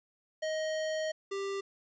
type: tone pair in turn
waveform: square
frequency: 627 / 394.1 Hz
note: D#5 / G4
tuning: +13 / +9 cents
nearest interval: minor sixth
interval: 804 cents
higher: first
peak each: -32 / -34 dBFS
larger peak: first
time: 0.42-1.12 / 1.31-1.61 s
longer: first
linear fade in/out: 10 ms
effects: resampled to 16000 Hz + 11-bit